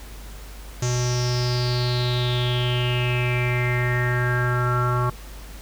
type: tone with low-pass filter sweep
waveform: square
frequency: 123.3 Hz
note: B2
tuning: 2 cents flat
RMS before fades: -22 dBFS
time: 0.82-5.1 s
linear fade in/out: 5 ms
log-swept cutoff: 6500 to 1200 Hz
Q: 7.8
effects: added 50 Hz sine -37 dBFS peak until 5.61 s + pink hiss -44 dBFS RMS until 5.61 s